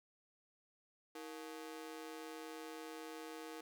sawtooth ring-modulated tone, 394.6 Hz, G4, 11 cents sharp, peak -40 dBFS, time 1.15-3.61 s, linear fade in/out 5 ms, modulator 74.5 Hz, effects none

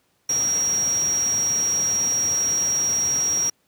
sine tone in noise, 5660 Hz, F8, 22 cents sharp, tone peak -19 dBFS, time 0.29-3.5 s, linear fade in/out 5 ms, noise pink, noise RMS -34 dBFS, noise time 0.29-3.5 s, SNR +12 dB, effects pink hiss -66 dBFS RMS until 3.67 s + high-pass 100 Hz 12 dB/octave

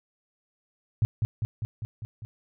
sine tone with echo, 110 Hz, A2, in tune, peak -18 dBFS, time 1.02-1.05 s, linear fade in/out 0 ms, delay 200 ms, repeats 6, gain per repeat -3 dB, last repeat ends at 2.25 s, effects none

